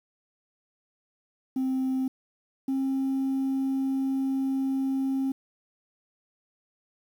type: tone pair in turn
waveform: sine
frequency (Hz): 261.6 / 267.9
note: C4 / C4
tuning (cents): 0 / +41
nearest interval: unison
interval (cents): 41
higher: second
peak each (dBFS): -22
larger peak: neither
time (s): 1.56-2.08 / 2.68-5.32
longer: second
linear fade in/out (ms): 5
effects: tanh soft clip ceiling -23 dBFS + 9-bit